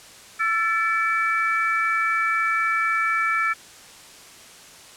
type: tone cluster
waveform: sine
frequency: 1338 / 1749 / 2298 Hz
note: E6 / A6 / D7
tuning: +25 / -11 / -38 cents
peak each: -22 / -25 / -25 dBFS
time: 0.39-3.54 s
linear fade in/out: 20 ms
effects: white hiss -45 dBFS RMS until 4.96 s + low-pass 9000 Hz 12 dB/octave